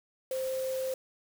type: tone in noise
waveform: sine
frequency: 523.3 Hz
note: C5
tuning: in tune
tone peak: -30 dBFS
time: 0.31-0.94 s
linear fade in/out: 2 ms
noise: white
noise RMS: -45 dBFS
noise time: 0.31-0.94 s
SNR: +12 dB
effects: none